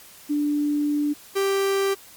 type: tone pair in turn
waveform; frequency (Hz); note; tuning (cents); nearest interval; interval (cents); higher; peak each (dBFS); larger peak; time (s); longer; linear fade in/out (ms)
sine / 45% pulse; 293.7 / 392; D4 / G4; 0 / 0; perfect fourth; 500; second; -20; neither; 0.29-1.14 / 1.35-1.95; first; 20
effects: white hiss -47 dBFS RMS until 2.16 s + Opus 48 kbps